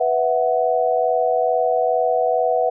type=chord; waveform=sine; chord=B suspended fourth; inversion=none; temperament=just; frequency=493.9 / 658.5 / 740.8 Hz; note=B4 / E5 / F#5; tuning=0 / -2 / +2 cents; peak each=-20 dBFS; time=0-2.7 s; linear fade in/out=10 ms; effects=none